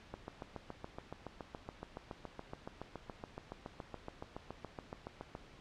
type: click train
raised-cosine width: 1 ms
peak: -29 dBFS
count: 38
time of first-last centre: 0.14-5.351 s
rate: 7.1 Hz
effects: pink hiss -58 dBFS RMS until 5.6 s + low-pass 4000 Hz 12 dB/octave